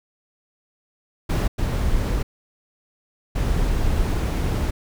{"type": "noise bursts at uneven times", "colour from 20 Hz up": "brown", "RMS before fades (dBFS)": -21, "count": 3, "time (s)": [[1.29, 1.48], [1.58, 2.23], [3.35, 4.71]], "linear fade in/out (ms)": 10, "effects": []}